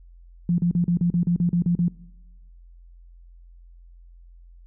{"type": "tone bursts", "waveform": "sine", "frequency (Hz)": 173.4, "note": "F3", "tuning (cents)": -12, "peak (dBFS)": -17, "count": 11, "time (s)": [0.49, 1.882], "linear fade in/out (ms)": 2, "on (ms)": 92, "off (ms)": 38, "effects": ["noise-tail reverb RT60 1.0 s tail -22 dB re dry", "added 43 Hz sine -45 dBFS peak until 4.66 s"]}